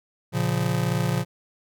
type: chord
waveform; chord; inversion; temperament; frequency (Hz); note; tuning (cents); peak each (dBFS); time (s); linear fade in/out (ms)
square; Bb minor; none; just; 116.54 / 139.85 / 174.81; Bb2 / Db3 / F3; 0 / +16 / +2; -27; 0.32-1.25; 50
effects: none